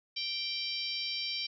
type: harmonic tone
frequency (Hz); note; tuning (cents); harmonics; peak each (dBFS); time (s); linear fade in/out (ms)
782; G5; -4; 3 / 4 / 5 / 6 / 7; -41 / -39 / -40 / -38 / -40; 0.16-1.47; 10
effects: none